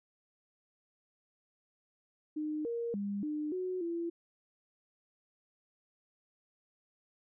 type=tone with pitch steps; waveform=sine; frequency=305.1 / 468 / 201.5 / 301.5 / 368.1 / 338.6 Hz; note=D#4 / A#4 / G3 / D4 / F#4 / E4; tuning=-34 / +7 / +48 / +46 / -9 / +46 cents; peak=-33 dBFS; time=2.36-4.1 s; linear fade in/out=10 ms; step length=290 ms; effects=none